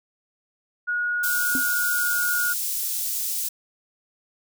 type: tone with pitch glide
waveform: sine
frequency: 1448 to 1438 Hz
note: F#6 to F#6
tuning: -38 to -50 cents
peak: -22 dBFS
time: 0.87-2.54 s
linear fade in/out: 20 ms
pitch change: -12 cents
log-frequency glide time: 1.06-2.27 s
type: high-pass noise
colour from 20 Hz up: white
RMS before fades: -27 dBFS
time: 1.23-3.49 s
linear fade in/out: 10 ms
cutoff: 5900 Hz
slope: 12 dB/octave
type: tone with exponential decay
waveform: sine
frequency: 263 Hz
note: C4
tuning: 9 cents sharp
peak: -22 dBFS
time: 1.55-1.67 s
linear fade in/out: 1 ms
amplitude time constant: 26 ms
effects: none